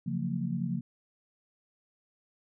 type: chord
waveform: sine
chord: Gb major seventh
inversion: second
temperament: equal with one note detuned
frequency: 138.59 / 174.61 / 185 / 228 Hz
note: Db3 / F3 / Gb3 / Bb3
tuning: 0 / 0 / 0 / -38 cents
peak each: -35 / -33 / -38 / -35 dBFS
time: 0.06-0.81 s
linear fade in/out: 10 ms
effects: none